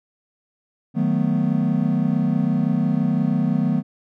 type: chord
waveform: triangle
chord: B dominant seventh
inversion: first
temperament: equal with one note detuned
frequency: 155.56 / 185 / 220.9 / 246.9 Hz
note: D#3 / F#3 / A3 / B3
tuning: 0 / 0 / +7 / 0 cents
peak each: -21 dBFS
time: 0.94-3.83 s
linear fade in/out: 50 ms
effects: none